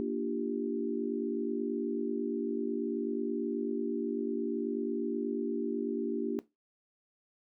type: chord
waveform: sine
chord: G minor seventh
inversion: first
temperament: equal with one note detuned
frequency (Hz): 233.1 / 293.7 / 343.8 / 392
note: Bb3 / D4 / F4 / G4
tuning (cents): 0 / 0 / -27 / 0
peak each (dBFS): -35 / -35 / -38 / -36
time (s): 0-6.39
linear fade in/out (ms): 0
effects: noise-tail reverb RT60 0.2 s tail -17 dB re dry